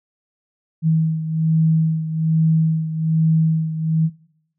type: beating tone pair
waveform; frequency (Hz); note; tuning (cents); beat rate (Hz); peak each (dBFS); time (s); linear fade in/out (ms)
sine; 159.9 / 161.1; D#3 / E3; +48 / -39; 1.2; -16 / -22; 0.82-4.1; 50
effects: noise-tail reverb RT60 0.7 s tail -18 dB re dry